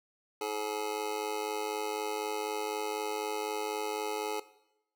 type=tone with amplitude modulation; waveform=25% pulse; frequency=425.5 Hz; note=G#4; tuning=42 cents sharp; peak=-25 dBFS; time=0.41-4.4 s; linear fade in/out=5 ms; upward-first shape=sine; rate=104 Hz; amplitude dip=80%; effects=noise-tail reverb RT60 0.8 s tail -17 dB re dry